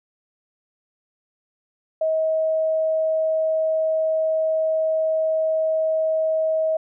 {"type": "tone", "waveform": "sine", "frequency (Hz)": 636, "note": "D#5", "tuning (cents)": 38, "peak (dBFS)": -18, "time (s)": [2.01, 6.77], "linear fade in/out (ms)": 5, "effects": []}